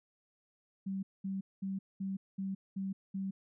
sine tone bursts, 193.2 Hz, G3, 25 cents flat, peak -34 dBFS, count 7, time 0.86-3.31 s, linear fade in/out 10 ms, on 170 ms, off 210 ms, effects none

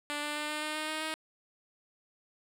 5% pulse tone with pitch steps, 293.7 / 296.6 / 299.5 / 302.5 / 305.5 / 308.5 / 311.5 / 314.6 Hz, D4 / D4 / D4 / D#4 / D#4 / D#4 / D#4 / D#4, 0 / +17 / +34 / -49 / -32 / -15 / +2 / +19 cents, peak -22 dBFS, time 0.1-1.14 s, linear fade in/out 0 ms, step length 130 ms, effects low-pass 12000 Hz 12 dB/octave

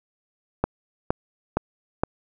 click train, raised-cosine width 1 ms, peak -6 dBFS, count 4, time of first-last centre 0.64-2.035 s, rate 2.15 Hz, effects none

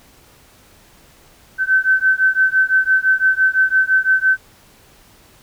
sine beating tone pair, 1531 / 1536.9 Hz, G6 / G6, -41 / -35 cents, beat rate 5.9 Hz, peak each -15 dBFS, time 1.58-4.38 s, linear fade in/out 50 ms, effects pink hiss -49 dBFS RMS until 5.42 s

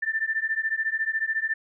sine beating tone pair, 1772 / 1786 Hz, A6 / A6, +12 / +25 cents, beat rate 14 Hz, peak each -27 dBFS, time 0.02-1.54 s, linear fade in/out 10 ms, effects none

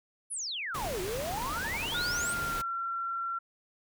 sine exponential two-way sweep, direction down then up, 11175 to 349.2 to 9100 Hz, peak -33 dBFS, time 0.3-2.34 s, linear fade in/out 20 ms, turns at 1.01 s
pink noise, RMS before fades -38 dBFS, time 0.74-2.62 s, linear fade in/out 10 ms
triangle tone bursts, 918 Hz, A#5, 27 cents flat, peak -36 dBFS, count 7, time 1.37-1.953 s, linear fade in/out 5 ms, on 37 ms, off 54 ms
sine tone with pitch glide, 1432 to 1361.8 Hz, F6 to F6, +43 to -44 cents, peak -31 dBFS, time 1.94-3.39 s, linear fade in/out 10 ms, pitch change -87 cents, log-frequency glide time 2.07-2.66 s
effects none

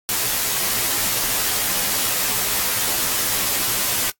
white noise with comb filter, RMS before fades -21 dBFS, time 0.09-4.1 s, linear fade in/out 0 ms, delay 13 ms, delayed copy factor -0.95, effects noise-tail reverb RT60 0.1 s tail -18 dB re dry + AAC 64 kbps

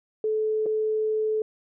sine tone with dropouts, 433.4 Hz, A4, 26 cents flat, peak -22 dBFS, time 0.24-1.42 s, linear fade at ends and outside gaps 2 ms, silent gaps 0.659-0.663 s, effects none

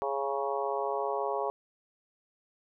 harmonic tone with a mistuned harmonic, 138.59 Hz, C#3, in tune, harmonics 3 / 4 / 5 / 6 / 7 / 8, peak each -34 / -35 / -36 / -37 / -37 / -38 dBFS, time 0.02-1.5 s, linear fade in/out 0 ms, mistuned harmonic 7, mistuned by -26 cents, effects none

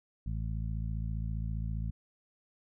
harmonic tone, 55 Hz, A1, in tune, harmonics 1 / 2 / 3 / 4, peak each -34 / -37 / -41 / -47 dBFS, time 0.26-1.91 s, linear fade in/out 5 ms, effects none

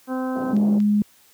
harmonic tone, 258.2 Hz, C4, 23 cents flat, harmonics 1 / 2 / 3 / 4 / 5 / 6, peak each -24 / -30 / -34 / -36 / -38 / -40 dBFS, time 0.07-0.56 s, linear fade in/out 50 ms
pink band-pass noise, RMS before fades -32 dBFS, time 0.35-0.79 s, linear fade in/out 10 ms, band 160 to 690 Hz, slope 24 dB/octave
sine tone, 207.7 Hz, G#3, in tune, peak -15 dBFS, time 0.53-1.02 s, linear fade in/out 2 ms
clicks, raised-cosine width 0.2 ms, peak -25 dBFS, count 2, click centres 0.566 / 0.803 s
effects white hiss -55 dBFS RMS until 1.33 s + high-pass 80 Hz 12 dB/octave

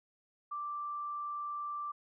sine tone, 1174.7 Hz, D6, in tune, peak -36 dBFS, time 0.51-1.92 s, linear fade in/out 10 ms, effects none

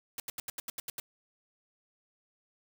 white noise bursts, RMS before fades -38 dBFS, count 9, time 0.18-1 s, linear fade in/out 2 ms, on 20 ms, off 80 ms, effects none

